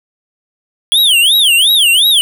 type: tone with vibrato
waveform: square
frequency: 3241 Hz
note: G#7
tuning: 43 cents flat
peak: -7 dBFS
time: 0.92-2.21 s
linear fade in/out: 0 ms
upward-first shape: sine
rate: 2.8 Hz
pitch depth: 300 cents each way
effects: none